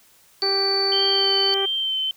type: harmonic tone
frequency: 392 Hz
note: G4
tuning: in tune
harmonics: 1 / 2 / 3 / 4 / 5 / 6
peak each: -24 / -30 / -34 / -36 / -38 / -40 dBFS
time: 0.42-1.66 s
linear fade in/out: 10 ms
type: tone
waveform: sine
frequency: 4532 Hz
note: C#8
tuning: 37 cents sharp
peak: -20 dBFS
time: 0.42-1.54 s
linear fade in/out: 0 ms
type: tone with vibrato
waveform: sine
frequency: 3111 Hz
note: G7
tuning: 14 cents flat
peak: -21 dBFS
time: 0.92-2.11 s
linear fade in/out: 2 ms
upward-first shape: sine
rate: 1.6 Hz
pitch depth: 22 cents each way
effects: white hiss -55 dBFS RMS until 2.16 s